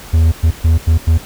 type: tone bursts at uneven times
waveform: triangle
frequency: 81.1 Hz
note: E2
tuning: 28 cents flat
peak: -5 dBFS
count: 5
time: 0.13-0.32 / 0.43-0.51 / 0.64-0.78 / 0.87-0.98 / 1.07-1.18 s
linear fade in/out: 10 ms
effects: pink hiss -34 dBFS RMS until 1.25 s